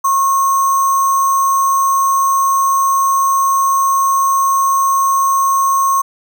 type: tone with sample-and-hold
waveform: sine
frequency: 1088 Hz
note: C#6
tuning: 33 cents flat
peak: -10 dBFS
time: 0.04-6.02 s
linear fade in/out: 10 ms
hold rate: 7350 Hz
effects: none